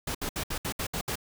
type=noise bursts; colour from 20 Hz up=pink; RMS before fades=-32 dBFS; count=8; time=0.07-1.156 s; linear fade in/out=5 ms; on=78 ms; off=66 ms; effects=none